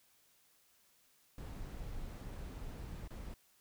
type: noise with dropouts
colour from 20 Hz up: brown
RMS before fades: -45 dBFS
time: 1.38-3.34 s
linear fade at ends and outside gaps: 2 ms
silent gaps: 3.077-3.105 s
effects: white hiss -70 dBFS RMS until 3.6 s